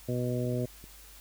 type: harmonic tone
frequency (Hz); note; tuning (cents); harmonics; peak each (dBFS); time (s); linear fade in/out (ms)
123.47; B2; 0; 1 / 2 / 3 / 4 / 5; -31 / -34 / -36 / -37 / -38; 0.08-0.66; 10
type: clicks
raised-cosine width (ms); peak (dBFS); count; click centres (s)
3; -35; 3; 0.46 / 0.536 / 0.841
effects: added 50 Hz sine -53 dBFS peak until 1.2 s + white hiss -53 dBFS RMS until 1.2 s